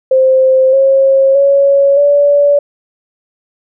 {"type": "tone with pitch steps", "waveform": "sine", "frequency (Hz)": [523.3, 539.9, 557, 574.6], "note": ["C5", "C#5", "C#5", "D5"], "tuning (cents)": [0, -46, 8, -38], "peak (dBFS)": -5, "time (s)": [0.11, 2.59], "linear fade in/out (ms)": 5, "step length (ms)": 620, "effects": []}